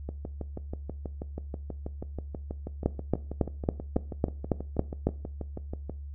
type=two click trains; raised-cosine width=2 ms; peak=-22 / -10 dBFS; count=37 / 9; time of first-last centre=0.09-5.896 / 2.86-5.07 s; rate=6.2 / 3.62 Hz; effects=noise-tail reverb RT60 0.4 s tail -19 dB re dry + added 71 Hz sine -37 dBFS peak until 6.14 s